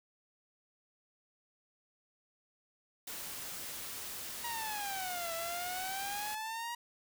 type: noise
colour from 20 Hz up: white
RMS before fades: -43 dBFS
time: 3.07-6.35 s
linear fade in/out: 5 ms
type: exponential two-way sweep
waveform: sawtooth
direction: down then up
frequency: 956 to 659.3 to 956 Hz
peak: -34 dBFS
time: 4.44-6.75 s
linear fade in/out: 5 ms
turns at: 5.34 s
effects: none